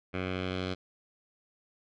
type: tone with low-pass filter sweep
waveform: 10% pulse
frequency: 92.5 Hz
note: F#2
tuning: in tune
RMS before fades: -34 dBFS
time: 0.13-0.75 s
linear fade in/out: 20 ms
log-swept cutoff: 2400 to 4000 Hz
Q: 2.2
effects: none